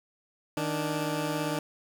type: tone pair together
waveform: 15% pulse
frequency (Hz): 155.56 / 293.3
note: D#3 / D4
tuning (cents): 0 / -2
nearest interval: major seventh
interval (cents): 1098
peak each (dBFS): -25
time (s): 0.57-1.59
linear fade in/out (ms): 2
effects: none